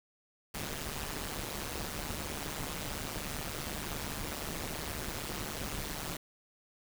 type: noise with amplitude modulation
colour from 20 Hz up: pink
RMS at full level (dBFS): -35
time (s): 0.54-6.17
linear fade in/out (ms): 5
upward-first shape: sine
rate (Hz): 149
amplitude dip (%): 85
effects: none